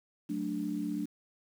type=chord; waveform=sine; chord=D major; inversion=first; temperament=equal; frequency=185 / 220 / 293.7 Hz; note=F#3 / A3 / D4; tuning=0 / 0 / 0 cents; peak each=-38 / -37 / -34 dBFS; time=0.29-1.06 s; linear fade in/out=10 ms; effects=9-bit